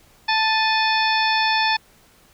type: harmonic tone with a mistuned harmonic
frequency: 880 Hz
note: A5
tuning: in tune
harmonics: 1 / 2 / 3 / 4 / 5 / 6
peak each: -20 / -23 / -25 / -26 / -27 / -28 dBFS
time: 0.28-1.77 s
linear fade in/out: 10 ms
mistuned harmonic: 3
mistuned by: -100 cents
effects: pink hiss -54 dBFS RMS until 2.33 s